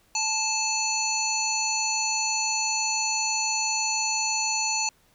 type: harmonic tone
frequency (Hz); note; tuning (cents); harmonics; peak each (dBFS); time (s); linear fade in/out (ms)
874; A5; -12; 1 / 3 / 5 / 7 / 8; -30 / -30 / -30 / -30 / -30; 0.15-4.89; 2
effects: pink hiss -62 dBFS RMS until 5.14 s